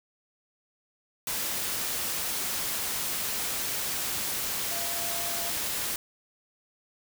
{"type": "tone in noise", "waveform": "sine", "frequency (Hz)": 686, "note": "F5", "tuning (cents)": -31, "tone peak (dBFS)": -39, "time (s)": [4.71, 5.5], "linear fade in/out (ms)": 2, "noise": "white", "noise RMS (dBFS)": -31, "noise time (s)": [1.27, 5.96], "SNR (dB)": -11, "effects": []}